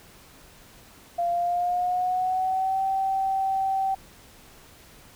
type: tone with pitch glide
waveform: sine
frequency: 692 to 772.3 Hz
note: F5 to G5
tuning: -16 to -26 cents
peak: -22 dBFS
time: 1.18-3.95 s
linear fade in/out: 10 ms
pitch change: +190 cents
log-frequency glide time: 1.3-2.83 s
effects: pink hiss -51 dBFS RMS until 5.15 s